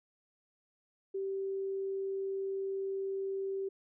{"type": "tone", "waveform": "sine", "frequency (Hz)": 388.5, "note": "G4", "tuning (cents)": -16, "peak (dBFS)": -33, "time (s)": [1.14, 3.69], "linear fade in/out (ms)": 10, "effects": []}